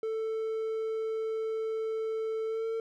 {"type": "tone with pitch glide", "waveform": "triangle", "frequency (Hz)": [442.7, 450.7], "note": ["A4", "A4"], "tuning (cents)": [11, 42], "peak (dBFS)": -28, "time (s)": [0.03, 2.8], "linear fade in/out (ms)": 2, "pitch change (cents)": 31, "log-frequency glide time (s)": [2.46, 2.67], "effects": []}